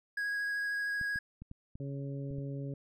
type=tone with vibrato; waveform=triangle; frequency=1652 Hz; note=G#6; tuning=10 cents flat; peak=-30 dBFS; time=0.17-1.19 s; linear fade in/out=5 ms; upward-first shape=sine; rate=13 Hz; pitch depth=10 cents each way
type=clicks; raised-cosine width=5 ms; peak=-33 dBFS; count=7; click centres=1.013 / 1.159 / 1.42 / 1.514 / 1.755 / 2.309 / 2.385 s
type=harmonic tone; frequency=139 Hz; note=C#3; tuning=5 cents sharp; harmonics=1 / 2 / 3 / 4; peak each=-37 / -43 / -47 / -49 dBFS; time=1.8-2.74 s; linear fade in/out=2 ms
effects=none